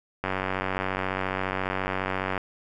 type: click train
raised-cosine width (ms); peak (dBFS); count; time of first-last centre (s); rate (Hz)
0.5; -12; 203; 0.24-2.378; 94.5
effects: none